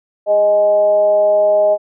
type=tone with frequency modulation; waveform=sine; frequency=622.3 Hz; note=D#5; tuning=in tune; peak=-9 dBFS; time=0.26-1.78 s; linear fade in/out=50 ms; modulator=213 Hz; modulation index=0.38; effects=none